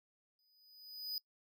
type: tone with exponential growth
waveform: square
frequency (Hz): 4978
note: D#8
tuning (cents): 0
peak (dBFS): -36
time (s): 0.39-1.18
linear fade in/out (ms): 1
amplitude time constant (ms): 170
effects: noise-tail reverb RT60 0.1 s tail -24 dB re dry